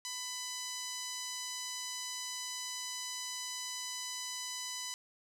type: tone with band-pass filter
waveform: sawtooth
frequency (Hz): 999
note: B5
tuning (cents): +20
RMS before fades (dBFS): -41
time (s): 0.05-4.94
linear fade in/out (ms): 0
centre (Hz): 6100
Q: 1.6
effects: none